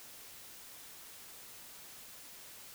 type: silence
effects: white hiss -52 dBFS RMS until 2.74 s